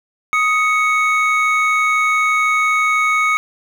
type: tone pair together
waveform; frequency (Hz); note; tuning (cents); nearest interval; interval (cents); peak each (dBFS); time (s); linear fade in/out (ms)
triangle; 1252.9 / 2217; D#6 / C#7; +12 / 0; minor seventh; 988; -14; 0.33-3.37; 0
effects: none